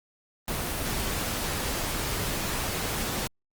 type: noise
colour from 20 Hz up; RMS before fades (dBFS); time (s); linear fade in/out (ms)
pink; -30; 0.48-3.27; 0
effects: Opus 24 kbps